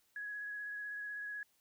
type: tone with vibrato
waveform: sine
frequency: 1673 Hz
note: G#6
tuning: 12 cents sharp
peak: -40 dBFS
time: 0.16-1.43 s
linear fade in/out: 2 ms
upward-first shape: sine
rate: 16 Hz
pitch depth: 13 cents each way
effects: white hiss -74 dBFS RMS until 1.6 s